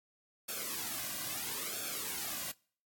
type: noise with flanger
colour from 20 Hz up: white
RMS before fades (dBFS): -39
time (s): 0.48-2.52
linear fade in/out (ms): 10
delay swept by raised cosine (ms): 1 to 2.3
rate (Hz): 0.75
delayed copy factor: -0.75
effects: noise-tail reverb RT60 0.5 s tail -26 dB re dry + AAC 64 kbps